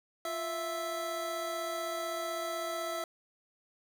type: tone pair together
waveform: 25% pulse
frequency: 347.6 / 659.3 Hz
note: F4 / E5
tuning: -8 / 0 cents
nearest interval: major seventh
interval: 1108 cents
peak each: -38 / -31 dBFS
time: 0.25-3.04 s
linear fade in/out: 2 ms
effects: none